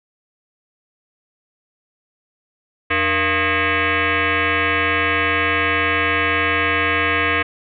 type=tone with frequency modulation; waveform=sine; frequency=299.2 Hz; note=D4; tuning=32 cents sharp; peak=-15 dBFS; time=2.9-7.43 s; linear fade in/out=10 ms; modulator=386 Hz; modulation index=6.3; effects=none